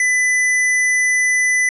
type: tone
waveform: square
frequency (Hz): 2000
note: B6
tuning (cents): +21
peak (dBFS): -14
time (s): 0-1.69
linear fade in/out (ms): 2
effects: resampled to 24000 Hz